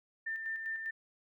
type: tone with tremolo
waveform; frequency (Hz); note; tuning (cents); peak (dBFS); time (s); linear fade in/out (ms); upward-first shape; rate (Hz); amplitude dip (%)
sine; 1793; A6; +32; -34; 0.26-0.91; 10; square; 5; 40
effects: none